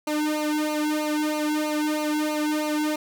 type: tone with flanger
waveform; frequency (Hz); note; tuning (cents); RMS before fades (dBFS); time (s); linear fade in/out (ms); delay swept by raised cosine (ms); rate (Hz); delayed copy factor
sawtooth; 303.1; D#4; -45; -25; 0.07-2.96; 5; 0.57 to 1.67; 3.1; -1
effects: none

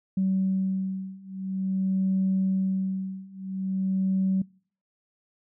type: beating tone pair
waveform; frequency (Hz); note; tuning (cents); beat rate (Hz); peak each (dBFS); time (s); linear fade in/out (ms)
sine; 190 / 190.48; F#3 / G3; +46 / -49; 0.48; -27 / -26; 0.17-4.42; 5
effects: noise-tail reverb RT60 0.5 s tail -25 dB re dry + tanh soft clip ceiling -16 dBFS

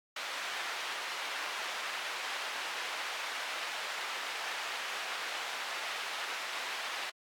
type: band-pass noise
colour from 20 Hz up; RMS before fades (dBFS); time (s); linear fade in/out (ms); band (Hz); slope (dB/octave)
white; -39; 0.16-7.1; 5; 740 to 2800; 12
effects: AAC 64 kbps

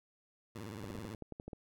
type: tone with vibrato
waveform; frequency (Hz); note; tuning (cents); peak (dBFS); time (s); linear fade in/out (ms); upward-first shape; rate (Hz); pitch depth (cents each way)
15% pulse; 104.7; G#2; +15; -37; 0.55-1.15; 5; square; 18; 170
type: clicks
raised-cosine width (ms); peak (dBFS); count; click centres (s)
2; -31; 11; 0.842 / 0.904 / 0.953 / 0.986 / 1.05 / 1.147 / 1.223 / 1.323 / 1.399 / 1.48 / 1.532
effects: none

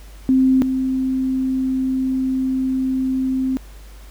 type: tone pair in turn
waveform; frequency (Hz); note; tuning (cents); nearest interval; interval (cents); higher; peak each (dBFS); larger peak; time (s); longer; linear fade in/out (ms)
sine; 261.6 / 261.6; C4 / C4; 0 / 0; unison; 0; neither; -11 / -17; first; 0.29-0.62 / 0.62-3.57; second; 0
effects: added 50 Hz sine -37 dBFS peak until 4.1 s + pink hiss -48 dBFS RMS until 4.1 s

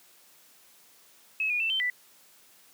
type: tone with pitch steps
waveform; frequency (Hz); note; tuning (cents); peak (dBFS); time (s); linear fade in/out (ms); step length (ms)
sine; 2578 / 2445 / 2666 / 3101 / 1979; E7 / D#7 / E7 / G7 / B6; -39 / -31 / +19 / -19 / +3; -25; 1.4-1.9; 2; 100
effects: white hiss -58 dBFS RMS until 2.73 s + high-pass 150 Hz 12 dB/octave

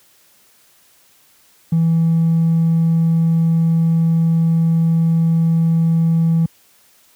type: tone with hard clipping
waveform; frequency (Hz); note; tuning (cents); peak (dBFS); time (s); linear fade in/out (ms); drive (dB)
sine; 164.6; E3; -2; -12; 1.72-6.46; 5; 1
effects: white hiss -53 dBFS RMS until 7.15 s + high-pass 60 Hz 12 dB/octave

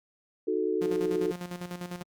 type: chord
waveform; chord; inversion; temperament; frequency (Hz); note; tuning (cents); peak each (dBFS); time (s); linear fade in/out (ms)
sine; D# diminished; none; equal; 311.1 / 370 / 440; D#4 / F#4 / A4; 0 / 0 / 0; -32 / -29 / -29; 0.47-1.32; 10
type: tone with tremolo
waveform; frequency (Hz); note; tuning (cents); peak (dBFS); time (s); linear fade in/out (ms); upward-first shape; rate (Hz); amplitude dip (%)
sawtooth; 177; F3; +23; -30; 0.81-2.03; 10; square; 10; 65
effects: Opus 48 kbps

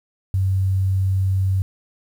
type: tone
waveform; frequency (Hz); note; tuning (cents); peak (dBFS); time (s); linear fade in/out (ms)
sine; 95.3; G2; -48; -16; 0.34-1.62; 0
effects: 8-bit

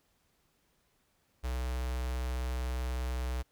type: tone with notch filter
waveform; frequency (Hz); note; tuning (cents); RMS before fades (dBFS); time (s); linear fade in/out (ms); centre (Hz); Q
square; 62.6; B1; +24; -34; 1.43-3.43; 20; 230; 0.95
effects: pink hiss -73 dBFS RMS until 3.51 s

